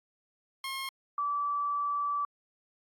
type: tone pair in turn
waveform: 15% pulse / sine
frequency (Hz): 1073 / 1156.7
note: C6 / D6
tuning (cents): +43 / -27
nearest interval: minor second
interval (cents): 130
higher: second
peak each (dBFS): -28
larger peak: neither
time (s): 0.64-0.89 / 1.18-2.25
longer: second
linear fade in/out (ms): 2
effects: AAC 64 kbps